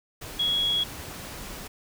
sine tone in noise, 3333 Hz, G#7, 5 cents sharp, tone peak -22 dBFS, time 0.39-0.84 s, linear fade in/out 10 ms, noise pink, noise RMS -39 dBFS, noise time 0.21-1.68 s, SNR +14 dB, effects none

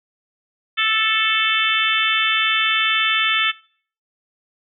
harmonic tone, 439.7 Hz, A4, 1 cent flat, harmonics 3 / 4 / 5 / 6 / 7 / 8, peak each -23 / -23 / -23 / -23 / -23 / -23 dBFS, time 0.77-3.52 s, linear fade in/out 20 ms, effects noise-tail reverb RT60 0.5 s tail -22 dB re dry

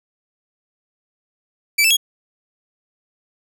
sawtooth tone with pitch steps, 2317 / 2644 / 3312 Hz, D7 / E7 / G#7, -24 / +5 / -5 cents, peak -9 dBFS, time 1.78-1.969 s, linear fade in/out 10 ms, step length 63 ms, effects none

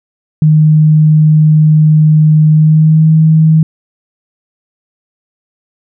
sine tone with pitch glide, 154.4 to 158.28 Hz, D#3 to D#3, -13 to +30 cents, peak -3 dBFS, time 0.42-3.63 s, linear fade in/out 2 ms, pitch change +43 cents, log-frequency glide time 2.5-3.09 s, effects none

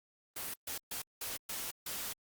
white noise bursts at uneven times, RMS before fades -40 dBFS, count 6, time 0.36-0.54 / 0.67-0.78 / 0.91-1.02 / 1.21-1.37 / 1.49-1.71 / 1.86-2.13 s, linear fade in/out 5 ms, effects Opus 32 kbps

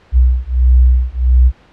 sine beating tone pair, 61.74 / 63.24 Hz, B1 / B1, 0 / +42 cents, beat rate 1.5 Hz, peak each -10 dBFS, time 0.12-1.52 s, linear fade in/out 50 ms, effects pink hiss -47 dBFS RMS until 1.72 s + low-pass 3000 Hz 12 dB/octave

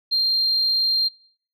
sine tone, 4186 Hz, C8, in tune, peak -16 dBFS, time 0.11-1.09 s, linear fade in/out 20 ms, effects noise-tail reverb RT60 0.6 s tail -25 dB re dry + tanh soft clip ceiling -13 dBFS

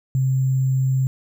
sine tone with sample-and-hold, 132.1 Hz, C3, 17 cents sharp, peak -16 dBFS, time 0.15-1.07 s, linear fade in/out 0 ms, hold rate 7350 Hz, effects none

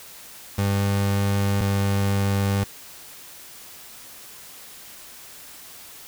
30% pulse tone pair in turn, 99.7 / 99.21 Hz, G2 / G2, +30 / +21 cents, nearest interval unison, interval 9 cents, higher first, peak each -17 dBFS, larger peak neither, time 0.58-1.61 / 1.61-2.64 s, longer neither, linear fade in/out 5 ms, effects white hiss -43 dBFS RMS until 6.07 s

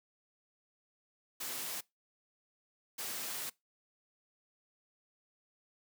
white noise bursts at uneven times, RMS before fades -40 dBFS, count 2, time 1.4-1.81 / 2.98-3.5 s, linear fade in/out 10 ms, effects noise-tail reverb RT60 0.2 s tail -23 dB re dry + high-pass 150 Hz 12 dB/octave

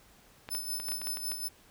clicks, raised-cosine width 0.3 ms, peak -24 dBFS, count 9, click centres 0.489 / 0.55 / 0.8 / 0.886 / 0.919 / 1.017 / 1.071 / 1.171 / 1.318 s
5% pulse tone with tremolo, 5270 Hz, E8, 1 cent flat, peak -26 dBFS, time 0.5-1.49 s, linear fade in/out 20 ms, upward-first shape sine, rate 5.4 Hz, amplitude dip 55%
effects pink hiss -60 dBFS RMS until 1.7 s

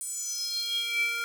square tone with high-pass filter sweep, 466.2 Hz, A#4, in tune, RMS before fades -31 dBFS, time 0.01-1.24 s, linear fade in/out 0 ms, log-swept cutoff 9000 to 1700 Hz, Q 7.4, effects 10-bit

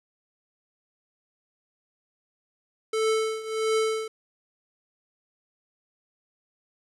square tone with tremolo, 440 Hz, A4, in tune, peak -21 dBFS, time 2.93-4.08 s, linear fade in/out 5 ms, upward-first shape triangle, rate 1.5 Hz, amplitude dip 85%, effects resampled to 24000 Hz + 9-bit

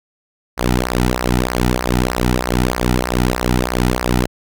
sawtooth tone with flanger, 61.74 Hz, B1, in tune, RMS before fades -17 dBFS, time 0.57-4.27 s, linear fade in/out 20 ms, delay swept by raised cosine 0.28 to 1.88 ms, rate 3.2 Hz, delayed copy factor -0.85, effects none

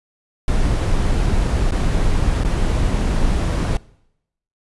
brown noise with dropouts, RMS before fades -17 dBFS, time 0.48-3.77 s, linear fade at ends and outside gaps 1 ms, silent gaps 1.709-1.72 / 2.436-2.448 s, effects noise-tail reverb RT60 0.8 s tail -22 dB re dry + resampled to 24000 Hz

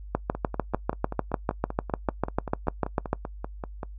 two click trains, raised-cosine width 1 ms, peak -9 / -18 dBFS, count 21 / 19, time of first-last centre 0.15-3.131 / 0.35-3.832 s, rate 6.71 / 5.17 Hz, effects noise-tail reverb RT60 0.1 s tail -23 dB re dry + added 50 Hz sine -38 dBFS peak until 3.98 s

